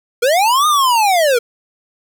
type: linear two-way sweep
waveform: square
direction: up then down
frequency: 453.8 to 1244.5 to 453.8 Hz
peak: -11 dBFS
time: 0.22-1.39 s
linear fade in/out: 10 ms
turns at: 0.67 s
effects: none